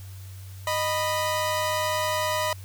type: tone pair together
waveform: sawtooth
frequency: 618 / 986.7 Hz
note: D#5 / B5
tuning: -12 / -2 cents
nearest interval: minor sixth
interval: 810 cents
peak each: -23 dBFS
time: 0.67-2.53 s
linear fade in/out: 2 ms
effects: added 95 Hz sine -38 dBFS peak until 2.64 s + white hiss -51 dBFS RMS until 2.64 s